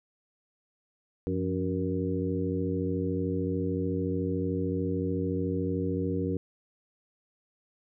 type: harmonic tone with a mistuned harmonic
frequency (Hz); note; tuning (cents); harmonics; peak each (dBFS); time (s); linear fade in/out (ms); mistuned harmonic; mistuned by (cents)
93.6; F#2; +20; 1 / 2 / 3 / 4 / 5; -33 / -33 / -32 / -35 / -34; 1.27-6.37; 0; 2; -99
effects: none